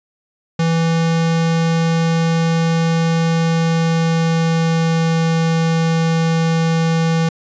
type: tone with pitch glide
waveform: square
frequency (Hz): 164.81 to 163.86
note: E3 to E3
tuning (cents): 0 to -10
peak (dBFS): -14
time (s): 0.59-7.29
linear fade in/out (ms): 5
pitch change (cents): -10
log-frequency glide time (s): 3.29-5.23
effects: resampled to 16000 Hz